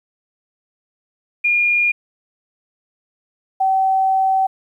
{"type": "tone pair in turn", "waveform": "sine", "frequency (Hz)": [2421, 765.9], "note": ["D#7", "G5"], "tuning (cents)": [-48, -40], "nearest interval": "octave + minor sixth", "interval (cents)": 1992, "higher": "first", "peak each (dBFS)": -13, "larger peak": "neither", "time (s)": [[1.44, 1.92], [3.6, 4.47]], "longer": "second", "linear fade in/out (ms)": 10, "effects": ["9-bit"]}